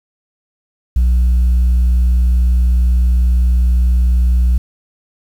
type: tone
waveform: sine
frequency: 61.1 Hz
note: B1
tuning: 18 cents flat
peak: -6 dBFS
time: 0.96-4.58 s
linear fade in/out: 5 ms
effects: tanh soft clip ceiling -8 dBFS + 7-bit